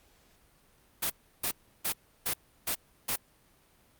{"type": "noise bursts", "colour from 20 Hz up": "white", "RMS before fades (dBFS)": -30, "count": 6, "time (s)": [1.02, 3.162], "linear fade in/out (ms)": 10, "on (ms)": 82, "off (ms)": 330, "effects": ["pink hiss -64 dBFS RMS until 3.99 s", "Opus 48 kbps"]}